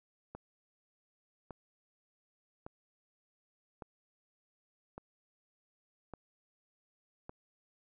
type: click train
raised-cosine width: 1 ms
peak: -30 dBFS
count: 7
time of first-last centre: 0.35-7.294 s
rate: 0.864 Hz
effects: none